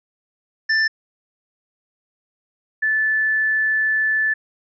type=tone pair in turn; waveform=square / sine; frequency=1769 / 1746.7 Hz; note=A6 / A6; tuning=+9 / -13 cents; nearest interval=unison; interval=22 cents; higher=first; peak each=-16 dBFS; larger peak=neither; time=0.69-0.88 / 2.82-4.34 s; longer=second; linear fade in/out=10 ms; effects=resampled to 16000 Hz